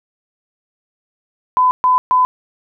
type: tone bursts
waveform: sine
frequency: 1008 Hz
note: B5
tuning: 35 cents sharp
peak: -9 dBFS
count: 3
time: 1.57-2.25 s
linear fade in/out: 0 ms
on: 140 ms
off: 130 ms
effects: none